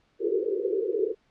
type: band-pass noise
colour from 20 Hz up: pink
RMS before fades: -27 dBFS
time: 0.19-1.15 s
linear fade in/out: 50 ms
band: 350 to 480 Hz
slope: 96 dB/octave
effects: pink hiss -67 dBFS RMS until 1.3 s + low-pass 4000 Hz 12 dB/octave